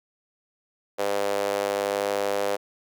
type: tone with high-pass filter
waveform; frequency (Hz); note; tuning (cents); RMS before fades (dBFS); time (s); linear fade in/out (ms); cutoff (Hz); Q
sawtooth; 100.7; G2; +47; -26; 0.98-2.57; 20; 520; 3.5
effects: none